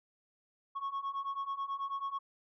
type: beating tone pair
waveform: sine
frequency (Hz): 1097 / 1106.2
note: C#6 / C#6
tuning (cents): -18 / -4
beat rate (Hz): 9.2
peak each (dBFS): -37 / -35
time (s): 0.75-2.19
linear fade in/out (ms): 20
effects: tanh soft clip ceiling -32 dBFS